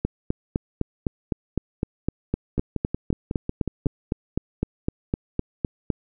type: two click trains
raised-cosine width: 3 ms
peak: -9 / -12 dBFS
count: 24 / 8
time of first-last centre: 0.05-5.902 / 2.58-3.86 s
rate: 3.93 / 5.47 Hz
effects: none